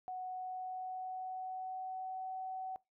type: tone with pitch glide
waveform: sine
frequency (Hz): 740 to 753.4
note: F#5 to F#5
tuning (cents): 0 to +31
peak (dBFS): -39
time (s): 0.08-2.76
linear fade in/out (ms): 0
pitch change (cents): +31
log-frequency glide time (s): 0.23-2.33
effects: noise-tail reverb RT60 0.2 s tail -22 dB re dry